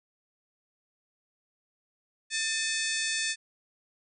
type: harmonic tone with a mistuned harmonic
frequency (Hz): 891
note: A5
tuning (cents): +22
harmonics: 2 / 3 / 4 / 5 / 6 / 7 / 8 / 9 / 10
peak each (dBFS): -33 / -35 / -36 / -37 / -38 / -38 / -39 / -40 / -40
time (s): 2.3-3.36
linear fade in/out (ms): 50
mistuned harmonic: 3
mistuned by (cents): -88
effects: none